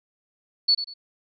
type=tone with echo; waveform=sine; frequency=4435 Hz; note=C#8; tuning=in tune; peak=-15 dBFS; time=0.68-0.75 s; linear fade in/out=10 ms; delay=95 ms; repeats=2; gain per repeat=-11 dB; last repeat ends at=0.94 s; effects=none